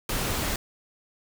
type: noise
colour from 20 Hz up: pink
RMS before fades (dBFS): -28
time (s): 0.09-0.56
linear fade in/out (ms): 2
effects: none